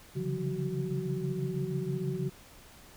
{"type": "tone cluster", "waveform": "sine", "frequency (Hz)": [136.6, 142.8, 170.2, 185.7, 374.6], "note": ["C#3", "D3", "F3", "F#3", "F#4"], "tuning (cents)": [-25, -48, -44, 7, 21], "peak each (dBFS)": [-38, -35, -37, -38, -36], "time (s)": [0.15, 2.3], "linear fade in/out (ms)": 20, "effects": ["pink hiss -54 dBFS RMS until 2.96 s"]}